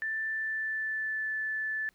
sine tone with pitch glide, 1768 to 1746.7 Hz, A6 to A6, +8 to -13 cents, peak -30 dBFS, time 0.02-1.89 s, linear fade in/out 0 ms, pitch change -21 cents, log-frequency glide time 0.27-1.31 s, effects pink hiss -69 dBFS RMS until 1.94 s

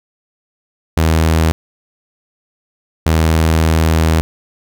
sawtooth tone bursts at uneven times, 80.4 Hz, E2, 43 cents flat, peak -6 dBFS, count 2, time 0.97-1.52 / 3.06-4.21 s, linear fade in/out 0 ms, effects none

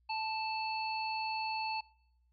harmonic tone, 880 Hz, A5, in tune, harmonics 1 / 3 / 5, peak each -35 / -40 / -42 dBFS, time 0.09-1.81 s, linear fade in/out 10 ms, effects noise-tail reverb RT60 0.8 s tail -25 dB re dry + added 60 Hz sine -68 dBFS peak until 2.32 s

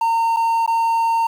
triangle tone with dropouts, 915 Hz, A#5, 32 cents flat, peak -13 dBFS, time 0.01-1.27 s, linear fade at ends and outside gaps 5 ms, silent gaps 0.364-0.368 / 0.663-0.676 s, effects 7-bit

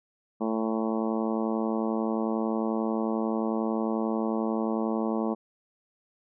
harmonic tone, 111.2 Hz, A2, 19 cents sharp, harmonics 2 / 3 / 4 / 5 / 6 / 7 / 8 / 9 / 10, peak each -28 / -32 / -34 / -36 / -38 / -39 / -40 / -41 / -42 dBFS, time 0.4-5.35 s, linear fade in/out 20 ms, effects none

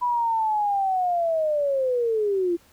sine linear sweep, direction down, 987.8 to 335.1 Hz, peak -20 dBFS, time 0.01-2.57 s, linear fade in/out 20 ms, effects pink hiss -57 dBFS RMS until 2.72 s

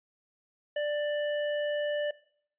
square tone, 590 Hz, D5, 8 cents sharp, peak -29 dBFS, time 0.76-2.11 s, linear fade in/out 5 ms, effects noise-tail reverb RT60 0.6 s tail -20 dB re dry + resampled to 8000 Hz

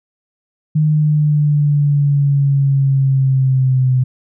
sine exponential sweep, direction down, 154.1 to 127.8 Hz, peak -10 dBFS, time 0.75-4.04 s, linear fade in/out 10 ms, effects none

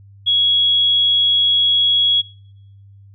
sine tone, 3333 Hz, G#7, 5 cents sharp, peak -12 dBFS, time 0.26-2.22 s, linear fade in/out 20 ms, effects noise-tail reverb RT60 1.0 s tail -26 dB re dry + added 99 Hz sine -41 dBFS peak until 3.14 s

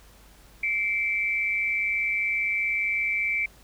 sine tone pair together, 2116 / 2319 Hz, C7 / D7, +19 / -22 cents, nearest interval major second, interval 159 cents, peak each -30 / -24 dBFS, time 0.63-3.46 s, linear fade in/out 5 ms, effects added 50 Hz sine -53 dBFS peak until 3.63 s + pink hiss -55 dBFS RMS until 3.63 s

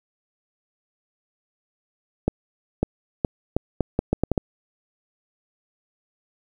accelerating click train, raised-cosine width 2 ms, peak -6 dBFS, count 10, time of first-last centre 2.28-4.378 s, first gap 550 ms, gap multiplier 0.76, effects 8-bit

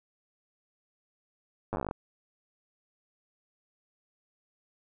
slowing click train, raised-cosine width 1 ms, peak -19 dBFS, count 13, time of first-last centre 1.73-1.911 s, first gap 9 ms, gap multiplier 1.09, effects none

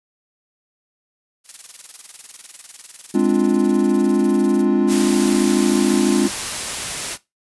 blue noise with tremolo, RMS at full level -34 dBFS, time 1.44-4.66 s, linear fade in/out 50 ms, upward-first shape square, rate 20 Hz, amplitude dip 70%
triangle chord, D half-diminished seventh, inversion second, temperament equal with one note detuned, 207.7 / 261.6 / 293.7 / 348 Hz, Ab3 / C4 / D4 / F4, 0 / 0 / 0 / -6 cents, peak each -17 dBFS, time 3.14-6.28 s, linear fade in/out 10 ms
white noise, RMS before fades -25 dBFS, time 4.87-7.18 s, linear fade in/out 50 ms
effects noise-tail reverb RT60 0.2 s tail -18 dB re dry + resampled to 24000 Hz

